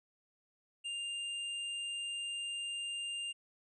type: tone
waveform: square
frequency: 2800 Hz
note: F7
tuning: 4 cents sharp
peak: -38 dBFS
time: 0.84-3.33 s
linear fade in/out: 20 ms
effects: resampled to 24000 Hz